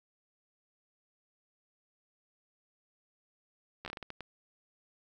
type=slowing click train; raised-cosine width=0.3 ms; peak=-25 dBFS; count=9; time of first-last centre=3.85-4.207 s; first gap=12 ms; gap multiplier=1.36; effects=10-bit